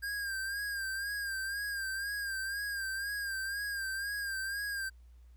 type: tone with vibrato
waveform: square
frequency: 1604 Hz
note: G6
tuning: 39 cents sharp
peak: -35 dBFS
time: 0.02-4.9 s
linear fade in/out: 20 ms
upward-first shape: sine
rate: 2 Hz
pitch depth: 55 cents each way
effects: added 60 Hz sine -53 dBFS peak until 5.36 s + pink hiss -75 dBFS RMS until 5.36 s